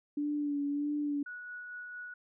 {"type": "tone with vibrato", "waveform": "sine", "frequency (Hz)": 290, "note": "D4", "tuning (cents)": -22, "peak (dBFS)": -30, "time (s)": [0.17, 1.23], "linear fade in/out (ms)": 5, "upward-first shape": "sine", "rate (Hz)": 1.6, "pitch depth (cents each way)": 30}
{"type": "tone with tremolo", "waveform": "sine", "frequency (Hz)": 1466, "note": "F#6", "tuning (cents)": -16, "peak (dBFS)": -40, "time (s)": [1.26, 2.14], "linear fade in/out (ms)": 5, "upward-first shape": "sine", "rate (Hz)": 4.4, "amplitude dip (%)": 25}
{"effects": []}